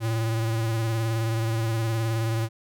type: tone with vibrato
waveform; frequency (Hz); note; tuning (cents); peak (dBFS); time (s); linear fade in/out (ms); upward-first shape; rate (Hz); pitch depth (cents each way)
square; 113; A2; +47; -24; 0-2.49; 50; sine; 19; 36
effects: none